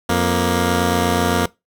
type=tone pair together; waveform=10% pulse; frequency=87.99 / 234.9 Hz; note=F2 / A#3; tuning=+13 / +13 cents; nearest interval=octave + perfect fourth; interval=1700 cents; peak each=-10 dBFS; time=0.09-1.46 s; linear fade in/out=5 ms; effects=noise-tail reverb RT60 0.2 s tail -21 dB re dry